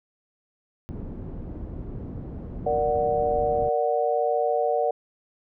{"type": "low-pass noise", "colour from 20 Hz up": "pink", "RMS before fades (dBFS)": -35, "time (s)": [0.89, 3.69], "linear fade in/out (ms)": 0, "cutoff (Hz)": 340, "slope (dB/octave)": 12}
{"type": "chord", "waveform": "sine", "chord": "Bb augmented", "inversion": "none", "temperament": "equal", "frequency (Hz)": [466.2, 587.3, 740], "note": ["Bb4", "D5", "F#5"], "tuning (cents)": [0, 0, 0], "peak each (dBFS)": -25, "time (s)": [2.66, 4.91], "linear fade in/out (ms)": 5}
{"effects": []}